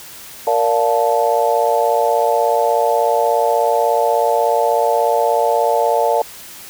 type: chord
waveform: sine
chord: Bb major seventh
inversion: none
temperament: just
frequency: 466.2 / 582.7 / 699.2 / 874.1 Hz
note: Bb4 / D5 / F5 / A5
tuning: 0 / -14 / +2 / -12 cents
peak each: -18 dBFS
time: 0.47-6.22 s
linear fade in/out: 2 ms
effects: white hiss -36 dBFS RMS until 6.69 s